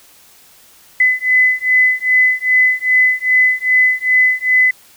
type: beating tone pair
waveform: sine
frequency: 2013 / 2015.5 Hz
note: B6 / B6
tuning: +33 / +35 cents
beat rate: 2.5 Hz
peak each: -13 dBFS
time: 1-4.71 s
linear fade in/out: 5 ms
effects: white hiss -46 dBFS RMS until 4.96 s